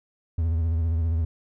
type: tone with vibrato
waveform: triangle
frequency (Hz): 82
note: E2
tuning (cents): -9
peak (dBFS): -19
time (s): 0.38-1.25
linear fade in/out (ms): 5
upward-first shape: sine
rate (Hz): 15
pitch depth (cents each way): 68
effects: none